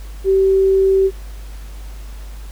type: tone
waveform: sine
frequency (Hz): 385.2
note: G4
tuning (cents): -30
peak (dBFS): -10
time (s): 0.24-1.11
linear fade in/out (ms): 50
effects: added 50 Hz sine -29 dBFS peak until 2.51 s + pink hiss -44 dBFS RMS until 2.51 s